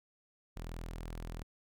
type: tone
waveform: sawtooth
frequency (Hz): 41.35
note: E1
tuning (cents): +6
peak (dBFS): -37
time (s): 0.56-1.43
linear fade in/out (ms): 10
effects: none